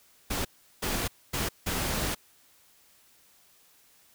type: noise bursts at uneven times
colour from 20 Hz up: pink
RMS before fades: -30 dBFS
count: 4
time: 0.3-0.45 / 0.82-1.08 / 1.33-1.49 / 1.66-2.15 s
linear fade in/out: 10 ms
effects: white hiss -61 dBFS RMS until 4.14 s